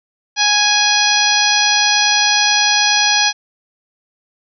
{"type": "harmonic tone", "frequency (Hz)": 830.6, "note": "G#5", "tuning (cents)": 0, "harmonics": [1, 2, 3, 4, 5, 6, 7], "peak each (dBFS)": [-19, -19, -19, -19, -19, -19, -19], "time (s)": [0.36, 3.33], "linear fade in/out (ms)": 50, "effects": []}